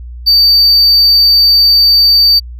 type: tone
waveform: triangle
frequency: 4609 Hz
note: D8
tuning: 33 cents flat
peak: -3 dBFS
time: 0.26-2.4 s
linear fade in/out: 20 ms
effects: added 60 Hz sine -24 dBFS peak until 2.59 s